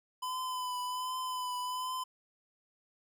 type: tone with vibrato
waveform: square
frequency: 1008 Hz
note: B5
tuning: 35 cents sharp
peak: -35 dBFS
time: 0.22-2.04 s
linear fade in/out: 10 ms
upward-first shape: triangle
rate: 1.3 Hz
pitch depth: 30 cents each way
effects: none